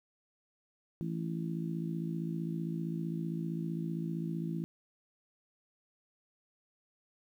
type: harmonic tone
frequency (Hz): 55.4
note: A1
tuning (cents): +13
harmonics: 3 / 4 / 5 / 6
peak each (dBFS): -35 / -41 / -44 / -42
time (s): 1.01-4.64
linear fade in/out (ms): 0
effects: 11-bit